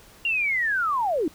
sine linear sweep, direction down, 2808 to 277.2 Hz, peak -21 dBFS, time 0.25-1.28 s, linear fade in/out 2 ms, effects pink hiss -51 dBFS RMS until 1.34 s

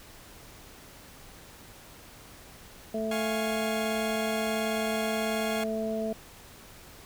harmonic tone, 220 Hz, A3, in tune, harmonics 1 / 2 / 3, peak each -32 / -34 / -32 dBFS, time 2.94-6.13 s, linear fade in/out 5 ms
15% pulse chord, Db major, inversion first, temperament equal with one note detuned, 698.5 / 830.6 / 1100.4 Hz, F5 / Ab5 / Db6, 0 / 0 / -13 cents, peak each -30 / -30 / -32 dBFS, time 3.11-5.64 s, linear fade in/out 5 ms
effects pink hiss -50 dBFS RMS until 7.05 s

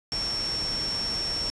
sine tone in noise, 5460 Hz, F8, 40 cents flat, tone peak -27 dBFS, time 0.12-1.5 s, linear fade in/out 0 ms, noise pink, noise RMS -36 dBFS, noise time 0.12-1.5 s, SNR +6 dB, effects resampled to 22050 Hz

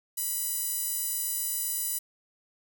sawtooth tone with high-pass filter, 987.8 Hz, B5, in tune, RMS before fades -31 dBFS, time 0.17-1.99 s, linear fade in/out 10 ms, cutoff 10000 Hz, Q 1.3, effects none

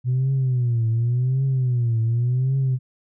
sine tone with vibrato, 123.47 Hz, B2, in tune, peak -16 dBFS, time 0.04-2.79 s, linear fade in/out 50 ms, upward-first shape triangle, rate 0.89 Hz, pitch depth 170 cents each way, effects tanh soft clip ceiling -15 dBFS

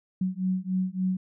sine beating tone pair, 184.3 / 187.8 Hz, F#3 / F#3, -7 / +26 cents, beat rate 3.5 Hz, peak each -28 dBFS, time 0.21-1.17 s, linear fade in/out 5 ms, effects none

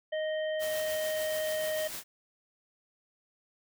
harmonic tone, 622.3 Hz, D#5, in tune, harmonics 1 / 3 / 5, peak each -30 / -40 / -44 dBFS, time 0.12-1.88 s, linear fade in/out 10 ms
white noise with tremolo, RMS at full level -39 dBFS, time 0.59-2.04 s, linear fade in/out 50 ms, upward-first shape sine, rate 6.8 Hz, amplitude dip 30%
effects none

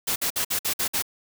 white noise bursts, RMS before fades -25 dBFS, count 7, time 0.07-1.024 s, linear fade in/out 10 ms, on 90 ms, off 54 ms, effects none

